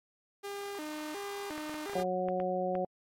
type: tone with vibrato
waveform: sawtooth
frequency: 350 Hz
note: F4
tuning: 4 cents sharp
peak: -34 dBFS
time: 0.43-2.04 s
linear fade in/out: 20 ms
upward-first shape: square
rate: 1.4 Hz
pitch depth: 240 cents each way
type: clicks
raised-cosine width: 0.5 ms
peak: -27 dBFS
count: 10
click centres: 1.508 / 1.579 / 1.695 / 1.743 / 1.897 / 1.934 / 2 / 2.286 / 2.401 / 2.753 s
type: harmonic tone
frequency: 183.3 Hz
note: F#3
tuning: 16 cents flat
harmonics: 1 / 2 / 3 / 4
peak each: -38 / -37 / -33 / -35 dBFS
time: 1.95-2.85 s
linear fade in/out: 5 ms
effects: AAC 48 kbps